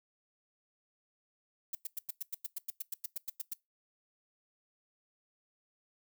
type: noise bursts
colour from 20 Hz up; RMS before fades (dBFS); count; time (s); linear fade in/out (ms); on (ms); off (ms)
violet; -37; 16; 1.73-3.536; 5; 21; 98
effects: noise-tail reverb RT60 0.2 s tail -22 dB re dry